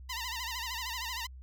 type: tone with vibrato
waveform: 10% pulse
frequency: 962 Hz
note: B5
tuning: 46 cents flat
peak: -27 dBFS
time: 0.09-1.27 s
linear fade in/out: 10 ms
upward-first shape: sine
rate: 13 Hz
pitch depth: 120 cents each way
effects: added 64 Hz sine -45 dBFS peak until 1.42 s